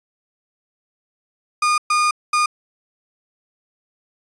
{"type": "tone bursts at uneven times", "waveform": "35% pulse", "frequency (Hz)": 1220, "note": "D#6", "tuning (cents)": -34, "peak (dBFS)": -13, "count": 3, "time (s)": [[1.62, 1.78], [1.9, 2.11], [2.33, 2.46]], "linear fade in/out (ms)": 5, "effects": ["resampled to 22050 Hz"]}